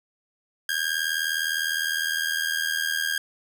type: tone with amplitude modulation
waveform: sawtooth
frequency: 1617 Hz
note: G#6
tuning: 47 cents flat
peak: -17 dBFS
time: 0.69-3.18 s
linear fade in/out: 2 ms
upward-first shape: sine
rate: 79.8 Hz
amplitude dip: 80%
effects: none